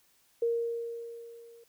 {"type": "tone with level ramp", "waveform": "sine", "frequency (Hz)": 466.2, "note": "A#4", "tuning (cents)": 0, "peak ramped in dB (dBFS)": [-24, -52], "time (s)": [0.42, 1.64], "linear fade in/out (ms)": 5, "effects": ["white hiss -67 dBFS RMS until 1.68 s"]}